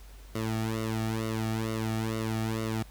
sawtooth tone with flanger, 111.1 Hz, A2, 17 cents sharp, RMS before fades -31 dBFS, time 0.35-2.83 s, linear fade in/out 5 ms, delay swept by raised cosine 1.2 to 2 ms, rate 2.2 Hz, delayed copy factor -0.95, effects added 49 Hz sine -46 dBFS peak until 2.9 s + pink hiss -56 dBFS RMS until 2.9 s

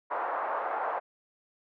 pink band-pass noise, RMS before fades -32 dBFS, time 0.1-1 s, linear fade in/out 20 ms, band 600 to 1300 Hz, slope 24 dB/octave, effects none

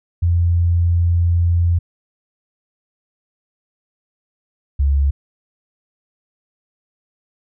sine tone pair in turn, 86 / 69.88 Hz, F2 / C#2, -26 / +15 cents, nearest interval major third, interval 359 cents, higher first, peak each -12 dBFS, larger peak neither, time 0.22-1.79 / 4.79-5.11 s, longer first, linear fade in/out 10 ms, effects none

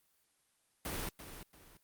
pink noise with echo, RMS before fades -39 dBFS, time 0.85-1.09 s, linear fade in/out 2 ms, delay 340 ms, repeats 2, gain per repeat -10 dB, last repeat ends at 1.77 s, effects white hiss -74 dBFS RMS until 1.83 s + Opus 32 kbps

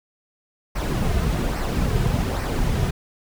brown noise with flanger, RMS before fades -22 dBFS, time 0.75-2.91 s, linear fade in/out 10 ms, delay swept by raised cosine 0.28 to 3.68 ms, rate 1.2 Hz, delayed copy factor -0.5, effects none

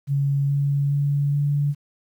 sine tone with pitch steps, 140 / 141.38 / 142.78 / 144.19 Hz, C#3 / C#3 / D3 / D3, +18 / +34 / -48 / -31 cents, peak -18 dBFS, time 0.07-1.75 s, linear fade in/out 50 ms, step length 420 ms, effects 9-bit

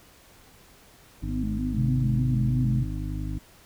harmonic tone, 51.1 Hz, G#1, 27 cents flat, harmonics 1 / 2 / 3 / 5 / 6, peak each -31 / -34 / -36 / -38 / -39 dBFS, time 1.22-3.39 s, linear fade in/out 10 ms
sine tone with vibrato, 230.8 Hz, A#3, 17 cents flat, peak -28 dBFS, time 1.28-2.81 s, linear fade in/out 10 ms, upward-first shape square, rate 3.3 Hz, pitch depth 140 cents each way
sine tone with pitch glide, 130.81 to 127.97 Hz, C3 to C3, 0 to -38 cents, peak -22 dBFS, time 1.77-2.84 s, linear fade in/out 10 ms, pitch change -38 cents, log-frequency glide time 1.88-2.22 s
effects pink hiss -54 dBFS RMS until 3.65 s

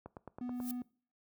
click train, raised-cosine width 1 ms, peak -31 dBFS, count 6, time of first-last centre 0.06-0.602 s, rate 9.23 Hz
triangle tone, 246.9 Hz, B3, in tune, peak -35 dBFS, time 0.41-0.82 s, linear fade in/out 2 ms
violet noise with exponential growth, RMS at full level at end -39 dBFS, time 0.52-0.71 s, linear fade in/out 0 ms, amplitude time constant 40 ms
effects noise-tail reverb RT60 0.4 s tail -21 dB re dry + high-pass 60 Hz 12 dB/octave

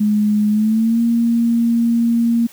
sine tone with pitch glide, 210 to 233 Hz, G#3 to A#3, +19 to -1 cents, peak -12 dBFS, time 0-2.47 s, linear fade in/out 10 ms, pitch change +180 cents, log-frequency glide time 0.5-1.01 s, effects white hiss -44 dBFS RMS until 2.52 s

